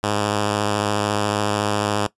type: tone with vibrato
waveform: 5% pulse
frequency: 103.83 Hz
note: G#2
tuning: in tune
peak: -8 dBFS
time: 0.03-2.07 s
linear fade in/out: 5 ms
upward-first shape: triangle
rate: 14 Hz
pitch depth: 27 cents each way
effects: noise-tail reverb RT60 0.1 s tail -18 dB re dry + resampled to 24000 Hz